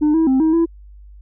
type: tone with pitch steps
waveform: sine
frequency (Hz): 301.2 / 323.6 / 263.2 / 317.9 / 332.9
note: D4 / E4 / C4 / D#4 / E4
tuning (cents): +44 / -32 / +10 / +37 / +17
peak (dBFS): -9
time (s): 0.01-0.66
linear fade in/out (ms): 20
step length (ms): 130
effects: tanh soft clip ceiling -11 dBFS + added 50 Hz sine -38 dBFS peak until 1.21 s

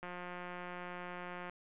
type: click train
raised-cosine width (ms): 0.5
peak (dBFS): -30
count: 262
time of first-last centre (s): 0.03-1.496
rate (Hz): 178
effects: resampled to 8000 Hz

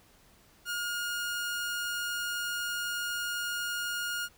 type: tone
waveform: sawtooth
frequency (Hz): 1426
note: F6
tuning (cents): +36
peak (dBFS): -28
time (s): 0.65-4.29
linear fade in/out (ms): 50
effects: pink hiss -61 dBFS RMS until 4.37 s

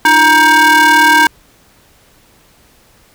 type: ring-modulated tone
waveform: square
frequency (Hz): 319.7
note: D#4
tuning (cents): +47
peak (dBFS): -3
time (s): 0.05-1.27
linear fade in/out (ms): 2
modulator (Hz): 1260
effects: pink hiss -48 dBFS RMS until 3.14 s

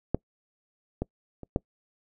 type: clicks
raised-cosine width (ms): 2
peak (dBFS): -10 / -15 / -27 / -10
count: 4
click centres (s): 0.146 / 1.02 / 1.433 / 1.561
effects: noise-tail reverb RT60 0.1 s tail -26 dB re dry

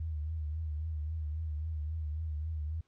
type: tone with vibrato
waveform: sine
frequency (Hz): 77.78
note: D#2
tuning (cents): 0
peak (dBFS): -33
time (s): 0-2.81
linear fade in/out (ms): 5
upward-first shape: triangle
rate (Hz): 3.7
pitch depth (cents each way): 84
effects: pink hiss -75 dBFS RMS until 2.87 s + low-pass 5000 Hz 12 dB/octave

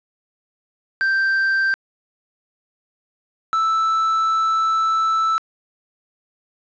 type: tone pair in turn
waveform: triangle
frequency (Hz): 1568 / 1318.5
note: G6 / E6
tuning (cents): 0 / 0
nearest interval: minor third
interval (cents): 300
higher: first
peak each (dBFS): -14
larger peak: neither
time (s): 1.01-1.74 / 3.53-5.38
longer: second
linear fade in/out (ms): 0
effects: resampled to 16000 Hz + 8-bit

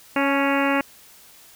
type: harmonic tone with a mistuned harmonic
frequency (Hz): 277.2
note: C#4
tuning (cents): 0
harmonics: 1 / 2 / 3 / 4 / 5 / 6 / 7 / 8 / 9 / 10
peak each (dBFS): -22 / -25 / -27 / -28 / -29 / -30 / -30 / -31 / -32 / -32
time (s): 0.16-0.81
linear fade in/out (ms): 2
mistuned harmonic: 3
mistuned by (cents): +26
effects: white hiss -49 dBFS RMS until 1.55 s

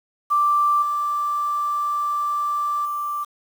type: tone with level steps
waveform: sine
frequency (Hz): 1174.7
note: D6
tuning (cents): 0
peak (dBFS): -15 / -20 / -23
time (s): 0.3-3.25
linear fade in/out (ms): 20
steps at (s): 0.82 / 2.85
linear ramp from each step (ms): 5
effects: 7-bit

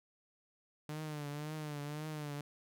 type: tone with vibrato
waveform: sawtooth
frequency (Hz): 149.9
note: D3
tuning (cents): +36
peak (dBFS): -36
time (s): 0.89-2.41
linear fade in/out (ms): 2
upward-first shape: triangle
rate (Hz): 1.9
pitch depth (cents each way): 76
effects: none

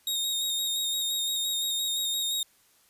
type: tone with vibrato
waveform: sawtooth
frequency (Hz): 3729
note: A#7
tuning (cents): 0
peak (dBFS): -24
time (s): 0.07-2.43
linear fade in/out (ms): 2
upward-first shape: square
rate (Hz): 5.8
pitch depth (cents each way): 24
effects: white hiss -63 dBFS RMS until 2.89 s + resampled to 32000 Hz

